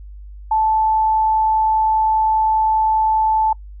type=tone; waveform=sine; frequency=875 Hz; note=A5; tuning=10 cents flat; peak=-13 dBFS; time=0.51-3.53 s; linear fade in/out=5 ms; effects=noise-tail reverb RT60 0.1 s tail -26 dB re dry + added 50 Hz sine -33 dBFS peak until 3.8 s